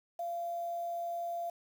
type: tone with quantisation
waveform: sine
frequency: 687 Hz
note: F5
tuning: 29 cents flat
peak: -34 dBFS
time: 0.19-1.5 s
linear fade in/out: 5 ms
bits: 9
effects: none